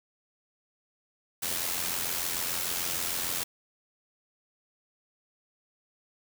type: noise with amplitude modulation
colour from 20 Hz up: white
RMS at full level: -29 dBFS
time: 1.42-3.44 s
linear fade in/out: 10 ms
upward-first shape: sine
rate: 86.7 Hz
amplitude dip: 55%
effects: none